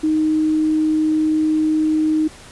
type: tone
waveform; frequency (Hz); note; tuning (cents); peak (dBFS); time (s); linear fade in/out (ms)
sine; 311.1; D#4; 0; -14; 0.03-2.28; 10
effects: pink hiss -41 dBFS RMS until 2.51 s + resampled to 24000 Hz